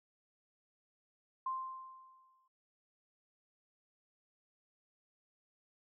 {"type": "tone with exponential decay", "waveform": "sine", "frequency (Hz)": 1047, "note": "C6", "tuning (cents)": 1, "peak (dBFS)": -33, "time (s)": [1.46, 2.48], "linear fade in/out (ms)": 5, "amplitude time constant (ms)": 220, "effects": []}